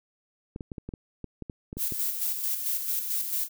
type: clicks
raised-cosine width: 3 ms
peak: -23 dBFS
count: 12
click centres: 0.561 / 0.608 / 0.718 / 0.782 / 0.89 / 0.938 / 1.243 / 1.423 / 1.498 / 1.729 / 1.77 / 1.922 s
type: noise with tremolo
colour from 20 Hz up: violet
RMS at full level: -28 dBFS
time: 1.77-3.49 s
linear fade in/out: 50 ms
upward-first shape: square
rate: 4.5 Hz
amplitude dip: 45%
effects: none

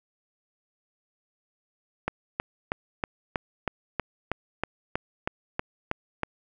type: click train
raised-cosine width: 0.5 ms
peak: -11 dBFS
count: 14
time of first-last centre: 2.08-6.233 s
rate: 3.13 Hz
effects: none

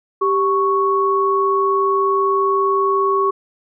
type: tone pair together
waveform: sine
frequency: 392 / 1108.7 Hz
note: G4 / C#6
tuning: 0 / 0 cents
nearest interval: octave + tritone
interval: 1800 cents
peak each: -17 / -16 dBFS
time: 0.21-3.31 s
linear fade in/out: 10 ms
effects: none

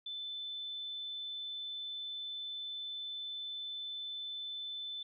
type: tone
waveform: sine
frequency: 3520 Hz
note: A7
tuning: in tune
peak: -39 dBFS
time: 0.06-5.03 s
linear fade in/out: 5 ms
effects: none

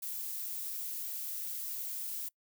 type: noise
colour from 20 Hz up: violet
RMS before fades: -39 dBFS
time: 0.02-2.29 s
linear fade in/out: 10 ms
effects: noise-tail reverb RT60 0.1 s tail -24 dB re dry

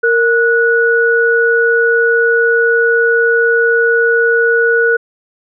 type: tone pair together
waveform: sine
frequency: 463.3 / 1468 Hz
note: A#4 / F#6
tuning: -11 / -14 cents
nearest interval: octave + minor sixth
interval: 1997 cents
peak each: -11 dBFS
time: 0.03-4.97 s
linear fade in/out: 10 ms
effects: none

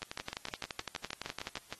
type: two click trains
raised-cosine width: 0.2 ms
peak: -21 / -20 dBFS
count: 12 / 19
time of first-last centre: 0.02-1.725 / 0.03-1.555 s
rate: 6.45 / 11.8 Hz
effects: white hiss -60 dBFS RMS until 1.79 s + AAC 32 kbps

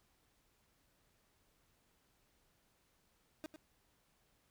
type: tone with echo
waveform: 30% pulse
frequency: 311.1 Hz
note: D#4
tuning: in tune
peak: -40 dBFS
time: 3.44-3.46 s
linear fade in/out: 0 ms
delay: 100 ms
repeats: 1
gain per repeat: -9 dB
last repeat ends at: 3.56 s
effects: pink hiss -75 dBFS RMS until 4.5 s

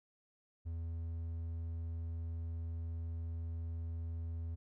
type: tone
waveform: triangle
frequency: 82.8 Hz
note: E2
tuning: 8 cents sharp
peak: -36 dBFS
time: 0.65-4.56 s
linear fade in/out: 20 ms
effects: none

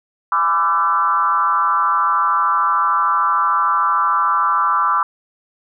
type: tone with frequency modulation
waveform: sine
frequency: 1174.7 Hz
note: D6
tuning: in tune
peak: -13 dBFS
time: 0.32-5.03 s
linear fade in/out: 2 ms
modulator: 172 Hz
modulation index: 1.2
effects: none

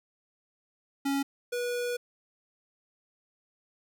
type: tone pair in turn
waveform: square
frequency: 277.2 / 486.1 Hz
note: C#4 / B4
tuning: 0 / -28 cents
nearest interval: minor seventh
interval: 972 cents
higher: second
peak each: -27 / -30 dBFS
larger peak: first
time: 1.05-1.23 / 1.52-1.97 s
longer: second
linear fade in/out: 10 ms
effects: none

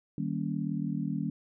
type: chord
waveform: sine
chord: Eb dominant seventh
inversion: none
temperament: just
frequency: 155.56 / 194.45 / 233.3 / 280 Hz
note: Eb3 / G3 / Bb3 / Db4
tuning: 0 / -14 / +2 / +18 cents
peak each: -34 / -34 / -36 / -36 dBFS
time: 0.18-1.3 s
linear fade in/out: 2 ms
effects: none

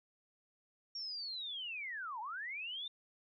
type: linear two-way sweep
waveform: sine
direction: down then up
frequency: 5588 to 830.6 to 3648 Hz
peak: -40 dBFS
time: 0.95-2.88 s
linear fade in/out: 5 ms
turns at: 2.2 s
effects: none

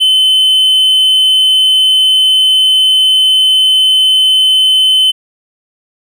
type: tone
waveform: triangle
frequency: 3052 Hz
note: G7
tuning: 47 cents flat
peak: -4 dBFS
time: 0-5.12 s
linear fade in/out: 20 ms
effects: none

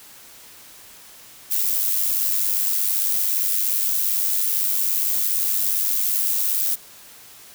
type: noise with amplitude modulation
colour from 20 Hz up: violet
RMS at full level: -19 dBFS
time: 1.5-6.76 s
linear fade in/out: 20 ms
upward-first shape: sine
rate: 97.5 Hz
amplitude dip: 50%
effects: white hiss -45 dBFS RMS until 7.54 s

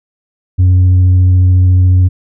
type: tone with tanh clipping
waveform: sine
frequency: 91.4 Hz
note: F#2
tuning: 21 cents flat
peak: -5 dBFS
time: 0.58-2.09 s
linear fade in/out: 20 ms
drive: 2 dB
effects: none

